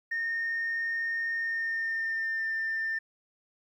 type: tone with pitch glide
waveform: sine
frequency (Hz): 1834 to 1794.2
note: A#6 to A6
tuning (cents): -29 to +33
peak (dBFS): -27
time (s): 0.11-2.99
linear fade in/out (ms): 10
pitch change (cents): -38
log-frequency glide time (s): 1.35-2.48
effects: tanh soft clip ceiling -25 dBFS + 11-bit